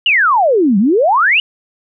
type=exponential two-way sweep; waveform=sine; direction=down then up; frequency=2988 to 186.1 to 2988 Hz; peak=-8 dBFS; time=0.06-1.4 s; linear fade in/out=2 ms; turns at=0.78 s; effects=none